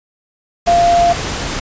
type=tone in noise; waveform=sine; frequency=692 Hz; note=F5; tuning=16 cents flat; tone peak=-8 dBFS; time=0.67-1.13 s; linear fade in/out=10 ms; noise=pink; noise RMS=-21 dBFS; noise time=0.66-1.6 s; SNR=+10 dB; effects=resampled to 16000 Hz